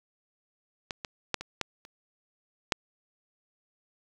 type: clicks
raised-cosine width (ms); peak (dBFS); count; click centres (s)
0.2; -16 / -18 / -9 / -20 / -11 / -30 / -6; 7; 0.908 / 1.048 / 1.343 / 1.41 / 1.613 / 1.851 / 2.722
effects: 8-bit